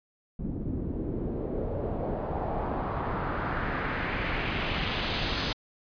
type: noise with low-pass filter sweep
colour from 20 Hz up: pink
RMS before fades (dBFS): -31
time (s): 0.39-5.53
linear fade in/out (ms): 5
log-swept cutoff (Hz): 240 to 4600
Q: 1.9
effects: resampled to 11025 Hz